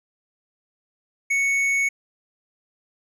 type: tone with tanh clipping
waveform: triangle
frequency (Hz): 2217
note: C#7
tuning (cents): 0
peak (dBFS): -20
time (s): 1.3-1.89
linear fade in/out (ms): 10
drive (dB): 12
effects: none